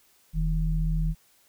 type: tone pair together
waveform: sine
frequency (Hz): 41.98 / 158.5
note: E1 / D#3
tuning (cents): +32 / +32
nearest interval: octave + major seventh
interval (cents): 2300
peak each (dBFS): -24 / -27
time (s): 0.33-1.15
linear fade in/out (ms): 50
effects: white hiss -62 dBFS RMS until 1.48 s